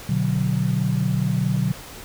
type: chord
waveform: sine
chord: B minor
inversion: none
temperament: just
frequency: 123.47 / 148.16 / 185.21 Hz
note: B2 / D3 / F#3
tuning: 0 / +16 / +2 cents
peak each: -23 dBFS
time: 0.09-1.72 s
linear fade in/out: 5 ms
effects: pink hiss -39 dBFS RMS until 2.04 s